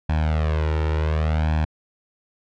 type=tone with flanger; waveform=sawtooth; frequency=77.78 Hz; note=D#2; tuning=in tune; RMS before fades=-21 dBFS; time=0.09-1.65 s; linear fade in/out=5 ms; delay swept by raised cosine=1.2 to 2.2 ms; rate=0.68 Hz; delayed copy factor=+0.95; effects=low-pass 3000 Hz 12 dB/octave